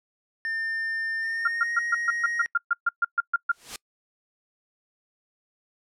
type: tone with pitch glide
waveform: triangle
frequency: 1800 to 1879.7 Hz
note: A6 to A#6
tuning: +39 to +14 cents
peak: -25 dBFS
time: 0.45-2.46 s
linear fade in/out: 0 ms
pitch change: +75 cents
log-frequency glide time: 1.2-1.76 s
type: tone bursts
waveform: sine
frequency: 1396.9 Hz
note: F6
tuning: in tune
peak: -18 dBFS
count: 14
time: 1.45-3.518 s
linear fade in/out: 5 ms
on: 27 ms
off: 130 ms
type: noise with exponential growth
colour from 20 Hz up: white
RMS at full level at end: -31 dBFS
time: 3.49-3.76 s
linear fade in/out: 2 ms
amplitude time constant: 57 ms
effects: noise-tail reverb RT60 0.1 s tail -26 dB re dry + low-pass 9000 Hz 12 dB/octave